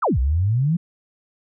sine exponential two-way sweep, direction down then up, 1517 to 60.5 to 177.4 Hz, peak -16 dBFS, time 0.02-0.77 s, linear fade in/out 10 ms, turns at 0.19 s, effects none

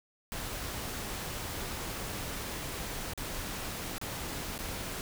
pink noise with dropouts, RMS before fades -38 dBFS, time 0.32-5.01 s, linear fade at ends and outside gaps 0 ms, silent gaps 3.135-3.176 / 3.982-4.014 / 4.579-4.589 s, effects none

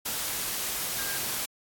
sine tone in noise, 1605 Hz, G6, 40 cents sharp, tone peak -37 dBFS, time 0.98-1.18 s, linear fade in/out 10 ms, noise white, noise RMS -31 dBFS, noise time 0.05-1.46 s, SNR -9 dB, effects AAC 64 kbps

